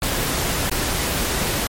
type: noise with dropouts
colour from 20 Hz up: pink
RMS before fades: -22 dBFS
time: 0.02-1.67 s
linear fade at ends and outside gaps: 2 ms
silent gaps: 0.697-0.714 s
effects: MP3 64 kbps